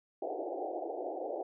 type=band-pass noise; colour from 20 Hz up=white; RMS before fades=-38 dBFS; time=0.22-1.43 s; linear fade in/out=5 ms; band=300 to 790 Hz; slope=96 dB/octave; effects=none